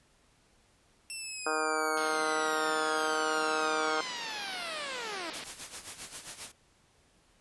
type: linear sweep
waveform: 10% pulse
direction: down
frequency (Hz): 2704 to 310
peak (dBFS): -29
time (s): 1.1-5.3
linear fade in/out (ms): 0
type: harmonic tone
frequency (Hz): 156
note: D#3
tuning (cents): +5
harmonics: 2 / 3 / 4 / 5 / 6 / 7 / 8 / 9 / 10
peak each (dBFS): -41 / -35 / -38 / -37 / -40 / -40 / -35 / -35 / -40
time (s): 1.46-4.01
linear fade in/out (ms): 5
type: band-pass noise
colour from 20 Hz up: white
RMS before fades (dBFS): -43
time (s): 1.97-5.44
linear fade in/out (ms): 2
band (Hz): 160 to 5100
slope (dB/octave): 48
type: noise with tremolo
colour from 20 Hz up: white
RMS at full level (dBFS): -40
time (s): 5.33-6.52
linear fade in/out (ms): 10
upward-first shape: sine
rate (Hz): 7.5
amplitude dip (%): 70
effects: pink hiss -66 dBFS RMS until 7.4 s + resampled to 24000 Hz